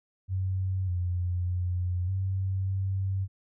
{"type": "tone with pitch steps", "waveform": "sine", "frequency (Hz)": [94.2, 89.1, 89.7, 95.4, 96.1], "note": ["F#2", "F2", "F2", "G2", "G2"], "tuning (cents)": [32, 35, 47, -47, -34], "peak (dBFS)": -26, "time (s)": [0.28, 3.28], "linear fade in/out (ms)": 50, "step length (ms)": 600, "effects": []}